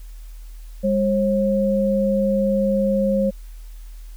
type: tone pair together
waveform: sine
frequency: 201.8 / 538.7 Hz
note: G#3 / C#5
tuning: -49 / -50 cents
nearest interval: octave + perfect fourth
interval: 1699 cents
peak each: -19 dBFS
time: 0.83-3.31 s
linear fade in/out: 20 ms
effects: added 40 Hz sine -34 dBFS peak until 4.16 s + white hiss -54 dBFS RMS until 4.16 s